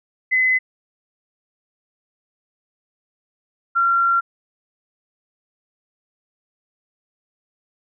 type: tone pair in turn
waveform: sine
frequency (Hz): 2029 / 1372.7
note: B6 / F6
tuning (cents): +46 / -30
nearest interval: perfect fifth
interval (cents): 676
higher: first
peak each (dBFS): -14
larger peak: neither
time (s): 0.31-0.59 / 3.75-4.21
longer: second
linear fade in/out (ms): 20
effects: none